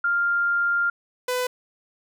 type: tone pair in turn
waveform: sine / sawtooth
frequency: 1398 / 500.4 Hz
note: F6 / B4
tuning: +1 / +23 cents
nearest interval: octave + tritone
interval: 1778 cents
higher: first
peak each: -19 dBFS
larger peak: neither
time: 0.04-0.9 / 1.28-1.47 s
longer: first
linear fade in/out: 5 ms
effects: none